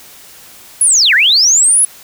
sine linear two-way sweep, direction down then up, 10800 to 1478 to 10800 Hz, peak -6 dBFS, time 0.81-1.85 s, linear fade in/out 2 ms, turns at 1.14 s, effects white hiss -38 dBFS RMS until 2.03 s

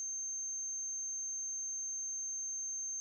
sine tone, 6330 Hz, G8, 16 cents sharp, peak -37 dBFS, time 0-3 s, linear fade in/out 0 ms, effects none

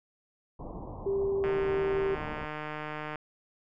pink low-pass noise, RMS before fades -41 dBFS, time 0.59-2.46 s, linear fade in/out 10 ms, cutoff 1100 Hz, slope 96 dB/octave
sine tone with pitch glide, 394 to 390.8 Hz, G4 to G4, +9 to -5 cents, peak -26 dBFS, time 1.06-2.15 s, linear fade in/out 5 ms, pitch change -14 cents, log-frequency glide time 1.24-1.72 s
click train, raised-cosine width 0.5 ms, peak -22 dBFS, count 262, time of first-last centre 1.44-3.157 s, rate 152 Hz
effects none

